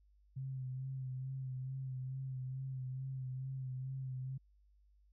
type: tone with vibrato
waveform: sine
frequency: 131 Hz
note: C3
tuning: 2 cents sharp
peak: -39 dBFS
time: 0.36-4.38 s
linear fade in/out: 10 ms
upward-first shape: sine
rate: 2.3 Hz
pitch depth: 34 cents each way
effects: added 50 Hz sine -65 dBFS peak until 5.12 s